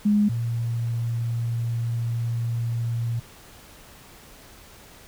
sine tone pair in turn, 207.7 / 116.9 Hz, G#3 / A#2, 0 / +5 cents, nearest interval minor seventh, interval 995 cents, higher first, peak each -16 / -23 dBFS, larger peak first, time 0.05-0.29 / 0.29-3.2 s, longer second, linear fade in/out 10 ms, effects pink hiss -48 dBFS RMS until 5.07 s

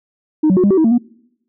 sine tone with pitch steps, 308.9 / 187.5 / 365.1 / 202.2 / 381.1 / 319.1 / 227 / 241.3 Hz, D#4 / F#3 / F#4 / G#3 / G4 / D#4 / A#3 / B3, -12 / +23 / -23 / -46 / -49 / +44 / -46 / -40 cents, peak -7 dBFS, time 0.43-0.982 s, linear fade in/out 10 ms, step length 69 ms, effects noise-tail reverb RT60 0.8 s tail -25 dB re dry + tanh soft clip ceiling -7 dBFS

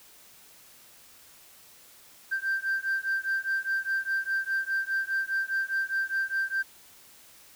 sine beating tone pair, 1568 / 1572.9 Hz, G6 / G6, 0 / +5 cents, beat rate 4.9 Hz, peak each -28 dBFS, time 2.31-6.63 s, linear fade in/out 20 ms, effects tanh soft clip ceiling -22 dBFS + white hiss -54 dBFS RMS until 7.55 s

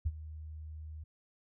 sine tone with ADSR envelope, 77.6 Hz, D#2, 4 cents flat, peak -26 dBFS, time 0.05-1.04 s, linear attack 15 ms, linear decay 42 ms, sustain -16 dB, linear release 9 ms, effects none

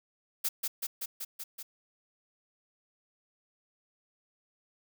blue noise with echo, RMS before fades -30 dBFS, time 0.44-0.49 s, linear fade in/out 10 ms, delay 190 ms, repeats 6, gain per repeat -2 dB, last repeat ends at 1.63 s, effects none

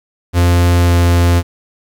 45% pulse tone with pitch glide, 87.31 to 86.56 Hz, F2 to F2, 0 to -15 cents, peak -8 dBFS, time 0.33-1.43 s, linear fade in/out 50 ms, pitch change -15 cents, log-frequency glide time 0.75-0.95 s, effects 8-bit

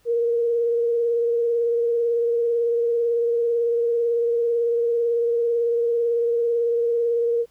sine tone with vibrato, 469 Hz, A#4, 11 cents sharp, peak -18 dBFS, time 0.05-7.46 s, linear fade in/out 50 ms, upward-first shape triangle, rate 18 Hz, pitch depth 25 cents each way, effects pink hiss -62 dBFS RMS until 7.5 s

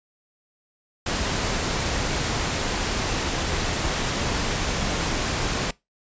pink noise, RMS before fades -25 dBFS, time 1.06-5.71 s, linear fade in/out 5 ms, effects noise-tail reverb RT60 0.2 s tail -22 dB re dry + resampled to 16000 Hz

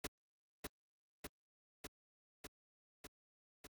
pink noise with echo, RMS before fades -41 dBFS, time 0.04-0.07 s, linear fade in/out 5 ms, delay 600 ms, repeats 6, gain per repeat -2 dB, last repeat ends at 3.67 s, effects high-pass 60 Hz 12 dB/octave + Opus 48 kbps

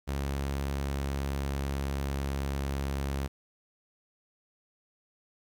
sawtooth tone with pitch glide, 69.3 to 68.9 Hz, C#2 to C#2, 0 to -10 cents, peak -26 dBFS, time 0.07-3.28 s, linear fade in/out 20 ms, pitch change -10 cents, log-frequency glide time 0.54-3.07 s, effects 11-bit

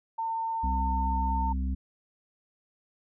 sine tone, 904 Hz, A5, 47 cents sharp, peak -28 dBFS, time 0.18-1.53 s, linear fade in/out 10 ms
harmonic tone, 65.41 Hz, C2, in tune, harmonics 1 / 3 / 4, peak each -27 / -37 / -39 dBFS, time 0.63-1.75 s, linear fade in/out 10 ms
effects none

